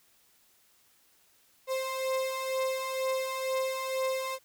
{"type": "beating tone pair", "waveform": "35% pulse", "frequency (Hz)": [523.3, 525.4], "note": ["C5", "C5"], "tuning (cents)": [0, 7], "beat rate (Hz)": 2.1, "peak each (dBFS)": [-34, -29], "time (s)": [1.67, 4.39], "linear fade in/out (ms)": 50, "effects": ["white hiss -65 dBFS RMS until 4.44 s"]}